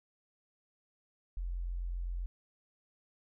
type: tone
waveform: sine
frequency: 43.83 Hz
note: F1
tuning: 7 cents sharp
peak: -34 dBFS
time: 1.37-2.26 s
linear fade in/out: 0 ms
effects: none